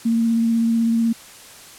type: tone with vibrato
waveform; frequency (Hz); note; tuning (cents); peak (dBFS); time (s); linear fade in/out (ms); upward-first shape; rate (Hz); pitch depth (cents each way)
sine; 229.4; A#3; -28; -15; 0.05-1.13; 10; triangle; 16; 17
effects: white hiss -42 dBFS RMS until 1.78 s + low-pass 11000 Hz 12 dB/octave